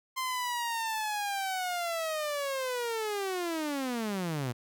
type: linear sweep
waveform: sawtooth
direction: down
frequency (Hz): 1046.5 to 115.3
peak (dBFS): -27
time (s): 0.16-4.53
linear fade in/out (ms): 20
effects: none

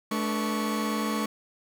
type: tone cluster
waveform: 40% pulse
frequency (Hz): 216.2 / 293 / 482.5 / 1111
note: A3 / D4 / B4 / C#6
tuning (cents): -30 / -4 / -40 / +4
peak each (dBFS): -28 / -33 / -36 / -32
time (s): 0.11-1.26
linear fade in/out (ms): 5
effects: none

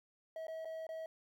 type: tone with dropouts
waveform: triangle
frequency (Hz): 644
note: E5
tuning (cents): -41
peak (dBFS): -39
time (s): 0.36-1.06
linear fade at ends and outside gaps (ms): 2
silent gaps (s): 0.469-0.481 / 0.648-0.654 / 0.868-0.89
effects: 12-bit

